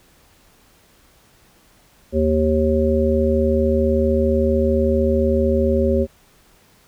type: harmonic tone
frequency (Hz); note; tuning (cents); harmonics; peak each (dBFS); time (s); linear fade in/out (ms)
77.78; D#2; 0; 1 / 3 / 5 / 7; -20 / -20 / -20 / -20; 2.12-6.07; 50
effects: pink hiss -54 dBFS RMS until 6.87 s